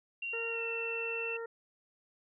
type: tone with pitch glide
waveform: sine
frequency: 2756 to 2690 Hz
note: F7 to E7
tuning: -24 to +34 cents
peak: -35 dBFS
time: 0.22-1.37 s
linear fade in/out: 5 ms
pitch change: -42 cents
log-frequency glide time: 0.5-0.61 s
type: harmonic tone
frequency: 459.9 Hz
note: A#4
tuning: 23 cents flat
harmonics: 1 / 2 / 3 / 4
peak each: -38 / -50 / -47 / -50 dBFS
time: 0.33-1.46 s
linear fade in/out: 5 ms
effects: none